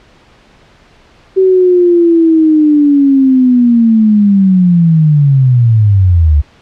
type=linear sweep; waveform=sine; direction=down; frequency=382.3 to 70.1 Hz; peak=-4 dBFS; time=1.36-6.42 s; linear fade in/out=20 ms; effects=pink hiss -44 dBFS RMS until 6.61 s + low-pass 4000 Hz 12 dB/octave